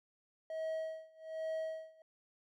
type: tone with tremolo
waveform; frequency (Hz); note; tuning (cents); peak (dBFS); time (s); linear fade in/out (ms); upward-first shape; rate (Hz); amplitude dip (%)
triangle; 639; D#5; +46; -33; 0.5-2.02; 2; sine; 1.2; 95
effects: none